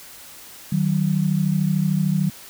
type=tone pair together; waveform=sine; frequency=155.56 / 188.95 Hz; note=D#3 / F#3; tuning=0 / +37 cents; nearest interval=minor third; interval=337 cents; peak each=-20 dBFS; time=0.72-2.3 s; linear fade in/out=5 ms; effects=white hiss -42 dBFS RMS until 2.49 s

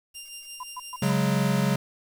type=tone with tremolo; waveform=15% pulse; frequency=2794 Hz; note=F7; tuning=in tune; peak=-30 dBFS; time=0.14-1.12 s; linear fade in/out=20 ms; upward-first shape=sine; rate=5.8 Hz; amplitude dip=55%
type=tone bursts; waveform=sine; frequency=1005 Hz; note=B5; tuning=30 cents sharp; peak=-32 dBFS; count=4; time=0.6-1.126 s; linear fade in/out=5 ms; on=34 ms; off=130 ms
type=chord; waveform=square; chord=C# suspended fourth; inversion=none; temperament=equal; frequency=138.59 / 185 / 207.7 Hz; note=C#3 / F#3 / G#3; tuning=0 / 0 / 0 cents; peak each=-26 / -26 / -28 dBFS; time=1.02-1.76 s; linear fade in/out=5 ms
effects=9-bit

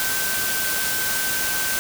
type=tone in noise; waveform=sine; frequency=1545 Hz; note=G6; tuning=26 cents flat; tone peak=-27 dBFS; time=0-1.79 s; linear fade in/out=0 ms; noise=white; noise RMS=-24 dBFS; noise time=0-1.79 s; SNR=-6 dB; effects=none

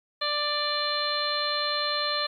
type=harmonic tone; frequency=590 Hz; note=D5; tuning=8 cents sharp; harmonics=1 / 2 / 3 / 4 / 5 / 6 / 7; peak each=-33 / -31 / -34 / -39 / -38 / -34 / -29 dBFS; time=0.21-2.27 s; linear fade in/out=10 ms; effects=10-bit

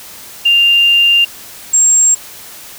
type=tone pair in turn; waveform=sine; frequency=2794 / 7524 Hz; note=F7 / A#8; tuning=0 / +15 cents; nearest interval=octave + perfect fourth; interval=1715 cents; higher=second; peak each=-6 dBFS; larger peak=neither; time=0.45-1.25 / 1.73-2.15 s; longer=first; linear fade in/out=10 ms; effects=white hiss -33 dBFS RMS until 2.78 s

